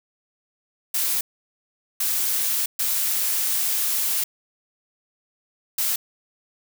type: noise bursts at uneven times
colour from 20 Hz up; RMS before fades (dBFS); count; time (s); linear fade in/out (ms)
blue; -23; 4; 0.94-1.21 / 2-2.66 / 2.79-4.24 / 5.78-5.96; 5
effects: none